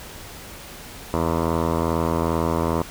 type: tone with low-pass filter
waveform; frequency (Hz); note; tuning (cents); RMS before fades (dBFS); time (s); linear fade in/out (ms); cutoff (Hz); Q
10% pulse; 82.4; E2; 0; -22; 1.14-2.82; 0; 910; 5.6
effects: pink hiss -39 dBFS RMS until 2.9 s